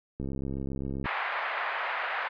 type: click train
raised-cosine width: 3 ms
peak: -22 dBFS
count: 59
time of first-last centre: 0.2-1.058 s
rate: 67.6 Hz
type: band-pass noise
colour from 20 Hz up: white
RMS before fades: -32 dBFS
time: 1.04-2.29 s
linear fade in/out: 20 ms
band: 640 to 2100 Hz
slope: 24 dB/octave
effects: resampled to 11025 Hz